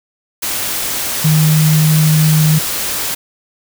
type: tone in noise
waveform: sine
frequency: 155.3 Hz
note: D#3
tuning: 3 cents flat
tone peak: -8 dBFS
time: 1.24-2.59 s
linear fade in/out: 10 ms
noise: white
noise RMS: -19 dBFS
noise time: 0.42-3.15 s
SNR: +8 dB
effects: none